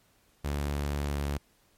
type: tone with pitch glide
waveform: sawtooth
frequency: 72 to 71.38 Hz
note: D2 to D2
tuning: -34 to -49 cents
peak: -25 dBFS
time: 0.44-1.38 s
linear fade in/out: 10 ms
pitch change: -15 cents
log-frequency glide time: 1.07-1.18 s
effects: pink hiss -66 dBFS RMS until 1.77 s + MP3 64 kbps